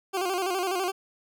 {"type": "tone with vibrato", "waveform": "20% pulse", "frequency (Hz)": 370.8, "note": "F#4", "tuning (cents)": 4, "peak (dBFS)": -21, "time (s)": [0.13, 0.92], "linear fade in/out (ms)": 20, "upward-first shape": "square", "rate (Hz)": 12, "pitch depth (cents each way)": 73, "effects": []}